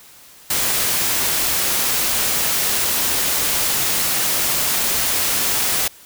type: noise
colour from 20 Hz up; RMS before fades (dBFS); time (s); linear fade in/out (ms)
white; -19; 0.5-5.88; 5
effects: white hiss -45 dBFS RMS until 6.05 s